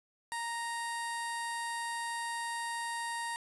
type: tone with notch filter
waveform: 15% pulse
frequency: 932.3 Hz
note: A#5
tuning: in tune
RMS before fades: -37 dBFS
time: 0.32-3.36 s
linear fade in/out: 0 ms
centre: 3100 Hz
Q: 1.2
effects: resampled to 24000 Hz + 9-bit